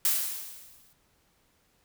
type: noise with exponential decay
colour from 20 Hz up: blue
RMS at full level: -23 dBFS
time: 0.05-0.93 s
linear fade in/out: 1 ms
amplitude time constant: 190 ms
effects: pink hiss -68 dBFS RMS until 1.84 s